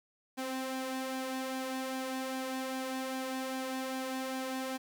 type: tone with flanger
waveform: sawtooth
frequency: 261.6 Hz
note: C4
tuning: in tune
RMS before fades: -37 dBFS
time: 0.37-4.78 s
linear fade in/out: 20 ms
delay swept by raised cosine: 1.2 to 2.7 ms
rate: 2.5 Hz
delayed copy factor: +0.55
effects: 10-bit